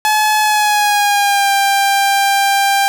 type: tone with pitch glide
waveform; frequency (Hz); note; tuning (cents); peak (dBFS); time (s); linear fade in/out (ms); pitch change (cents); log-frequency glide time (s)
sawtooth; 855 to 793.1; A5 to G5; -50 to +20; -7; 0.05-2.88; 0; -130; 0.41-1.52
effects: none